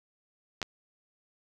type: clicks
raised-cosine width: 0.2 ms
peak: -16 dBFS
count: 2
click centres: 0.617 / 0.628 s
effects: none